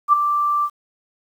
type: tone with ADSR envelope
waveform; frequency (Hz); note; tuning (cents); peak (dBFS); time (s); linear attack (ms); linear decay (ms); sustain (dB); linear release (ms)
sine; 1174.7; D6; 0; -7; 0.08-0.7; 49; 11; -9; 60
effects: 8-bit